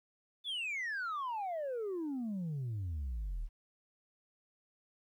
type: exponential sweep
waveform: sine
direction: down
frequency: 3555 to 35 Hz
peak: -33 dBFS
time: 0.44-3.49 s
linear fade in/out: 50 ms
effects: tanh soft clip ceiling -34 dBFS + 12-bit